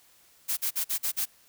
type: noise bursts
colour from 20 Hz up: blue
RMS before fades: -28 dBFS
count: 6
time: 0.48-1.257 s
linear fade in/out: 20 ms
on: 92 ms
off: 45 ms
effects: white hiss -60 dBFS RMS until 1.48 s